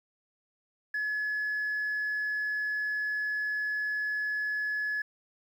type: tone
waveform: sine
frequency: 1703 Hz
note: G#6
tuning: 43 cents sharp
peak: -27 dBFS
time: 0.94-5.02 s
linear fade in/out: 5 ms
effects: tanh soft clip ceiling -26 dBFS + 10-bit